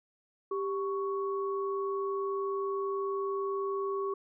sine tone pair together, 393.4 / 1112.7 Hz, G4 / C#6, +6 / +6 cents, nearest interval octave + tritone, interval 1800 cents, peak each -31 / -36 dBFS, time 0.51-4.14 s, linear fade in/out 5 ms, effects none

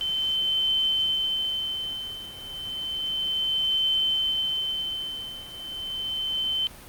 sine tone with tremolo, 3078 Hz, G7, 32 cents flat, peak -20 dBFS, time 0.01-6.67 s, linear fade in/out 0 ms, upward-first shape triangle, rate 0.32 Hz, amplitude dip 90%, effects pink hiss -45 dBFS RMS until 6.88 s + Opus 48 kbps

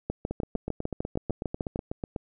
two click trains, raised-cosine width 2 ms, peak -15 / -18 dBFS, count 12 / 16, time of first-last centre 0.1-1.759 / 0.31-2.162 s, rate 6.63 / 8.1 Hz, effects none

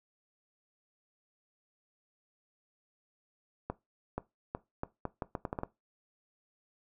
accelerating click train, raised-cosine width 1 ms, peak -20 dBFS, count 11, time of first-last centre 3.7-5.634 s, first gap 480 ms, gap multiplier 0.77, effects noise-tail reverb RT60 0.2 s tail -18 dB re dry

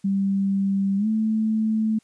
sine tone with pitch glide, 196 to 218.7 Hz, G3 to A3, 0 to -10 cents, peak -19 dBFS, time 0.04-1.99 s, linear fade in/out 10 ms, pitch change +190 cents, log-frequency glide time 0.97-1.07 s, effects white hiss -63 dBFS RMS until 2.03 s + resampled to 22050 Hz

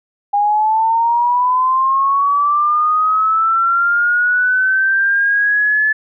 sine linear sweep, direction up, 810 to 1734 Hz, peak -11 dBFS, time 0.33-5.93 s, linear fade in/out 10 ms, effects none

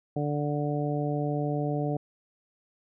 harmonic tone, 146.83 Hz, D3, in tune, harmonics 1 / 2 / 3 / 4 / 5, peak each -29 / -32 / -34 / -35 / -36 dBFS, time 0.16-1.97 s, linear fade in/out 5 ms, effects none

